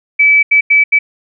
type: tone bursts at uneven times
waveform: sine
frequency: 2300 Hz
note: D7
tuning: 37 cents flat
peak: -5 dBFS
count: 4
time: 0.19-0.43 / 0.51-0.61 / 0.7-0.84 / 0.92-0.99 s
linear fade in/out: 10 ms
effects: none